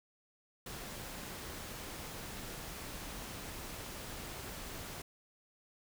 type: noise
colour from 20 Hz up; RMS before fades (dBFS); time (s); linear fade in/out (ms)
pink; -45; 0.66-5.02; 5
effects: none